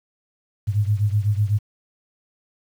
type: beating tone pair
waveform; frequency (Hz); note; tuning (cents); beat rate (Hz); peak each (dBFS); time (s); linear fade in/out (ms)
sine; 101.6 / 109.6; G#2 / A2; -38 / -6; 8; -19 / -22; 0.67-1.59; 20
effects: 8-bit